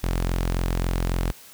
sawtooth tone, 43.65 Hz, F1, in tune, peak -18 dBFS, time 0.03-1.32 s, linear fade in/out 10 ms, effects white hiss -47 dBFS RMS until 1.53 s

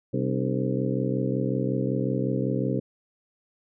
harmonic tone with a mistuned harmonic, 65.41 Hz, C2, in tune, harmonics 2 / 3 / 4 / 5 / 6 / 7 / 8, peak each -28 / -30 / -31 / -32 / -33 / -33 / -34 dBFS, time 0.13-2.8 s, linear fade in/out 10 ms, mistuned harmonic 5, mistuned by -120 cents, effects none

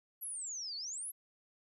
sine exponential two-way sweep, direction down then up, 11840 to 4315 to 11840 Hz, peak -39 dBFS, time 0.21-1.12 s, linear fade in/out 20 ms, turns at 0.76 s, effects none

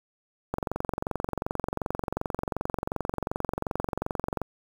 click train, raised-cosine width 1 ms, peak -14 dBFS, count 89, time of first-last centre 0.54-4.417 s, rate 22.7 Hz, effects 7-bit

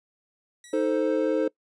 5% pulse tone with exponential decay, 1931 Hz, B6, 39 cents flat, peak -32 dBFS, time 0.64-1.38 s, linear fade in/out 2 ms, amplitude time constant 160 ms
triangle chord, A diminished, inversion second, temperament equal with one note detuned, 312.7 / 440 / 523.3 Hz, Eb4 / A4 / C5, +9 / 0 / 0 cents, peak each -24 dBFS, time 0.73-1.48 s, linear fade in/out 5 ms
effects noise-tail reverb RT60 0.1 s tail -23 dB re dry + resampled to 22050 Hz

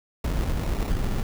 brown noise with sample-and-hold, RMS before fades -25 dBFS, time 0.24-1.23 s, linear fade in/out 5 ms, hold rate 1575 Hz, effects none

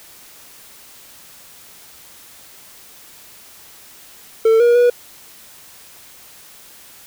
triangle tone with pitch steps, 447.5 / 476.6 / 485.3 Hz, A4 / A#4 / B4, +29 / +38 / -30 cents, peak -7 dBFS, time 4.45-4.9 s, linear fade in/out 5 ms, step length 150 ms, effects white hiss -43 dBFS RMS until 7.06 s

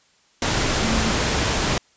sine tone in noise, 222.1 Hz, A3, 16 cents sharp, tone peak -24 dBFS, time 0.82-1.11 s, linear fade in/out 2 ms, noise pink, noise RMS -21 dBFS, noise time 0.42-1.78 s, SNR -6 dB, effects white hiss -59 dBFS RMS until 1.96 s + resampled to 16000 Hz

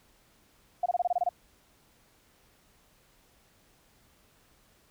sine tone bursts, 710 Hz, F5, 28 cents sharp, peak -23 dBFS, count 9, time 0.83-1.291 s, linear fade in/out 5 ms, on 29 ms, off 25 ms, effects pink hiss -64 dBFS RMS until 4.9 s

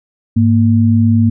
sine tone pair together, 103.12 / 231.5 Hz, G#2 / A#3, -12 / -12 cents, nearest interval octave + major second, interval 1400 cents, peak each -10 dBFS, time 0.36-1.3 s, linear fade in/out 10 ms, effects none

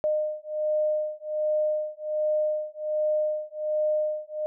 sine beating tone pair, 610 / 611.3 Hz, D#5 / D#5, -34 / -31 cents, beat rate 1.3 Hz, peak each -27 dBFS, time 0.04-4.46 s, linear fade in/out 0 ms, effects none

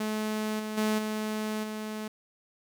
sawtooth tone with level steps, 215.3 Hz, A3, 37 cents flat, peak -25 / -29 / -21 / -26 / -30 dBFS, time 0-2.08 s, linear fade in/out 5 ms, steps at 0.59 / 0.77 / 0.98 / 1.63 s, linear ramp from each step 10 ms, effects none

